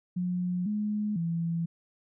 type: tone with pitch steps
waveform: sine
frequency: 179.4 / 210 / 167.4 Hz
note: F3 / G#3 / E3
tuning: +47 / +19 / +27 cents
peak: -27 dBFS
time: 0.16-1.66 s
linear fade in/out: 10 ms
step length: 500 ms
effects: none